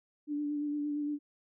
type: tone with vibrato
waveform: sine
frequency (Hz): 293.7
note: D4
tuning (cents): 0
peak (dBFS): -31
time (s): 0.27-1.19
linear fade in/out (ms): 50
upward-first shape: sine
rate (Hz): 8.7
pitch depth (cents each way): 22
effects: none